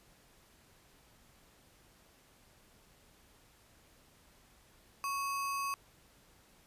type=tone with sample-and-hold; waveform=sine; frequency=1108.7 Hz; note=C#6; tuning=in tune; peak=-33 dBFS; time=5.04-5.74 s; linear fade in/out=0 ms; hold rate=3675 Hz; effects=pink hiss -64 dBFS RMS until 6.66 s + resampled to 32000 Hz